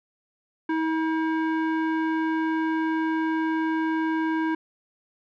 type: tone with low-pass filter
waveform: square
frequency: 320.1 Hz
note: D#4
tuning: 49 cents sharp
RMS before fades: -25 dBFS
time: 0.69-4.55 s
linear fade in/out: 5 ms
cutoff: 1600 Hz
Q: 1.7
effects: none